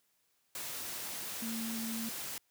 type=tone in noise; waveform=sine; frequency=226.6 Hz; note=A#3; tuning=49 cents flat; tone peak=-37 dBFS; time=1.42-2.09 s; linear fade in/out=2 ms; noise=white; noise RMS=-41 dBFS; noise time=0.55-2.38 s; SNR=+1 dB; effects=white hiss -75 dBFS RMS until 2.5 s + high-pass 80 Hz 12 dB/octave